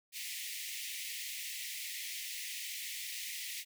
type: high-pass noise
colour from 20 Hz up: pink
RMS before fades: -42 dBFS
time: 0.12-3.65 s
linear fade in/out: 50 ms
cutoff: 1900 Hz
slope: 96 dB/octave
effects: none